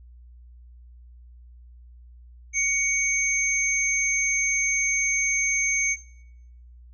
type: tone pair together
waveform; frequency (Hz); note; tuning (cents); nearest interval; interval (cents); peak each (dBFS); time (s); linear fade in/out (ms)
sine; 2238 / 6330; C#7 / G8; +16 / +16; octave + tritone; 1800; -23 / -23; 2.53-5.97; 50
effects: noise-tail reverb RT60 0.9 s tail -23 dB re dry + added 60 Hz sine -45 dBFS peak until 6.93 s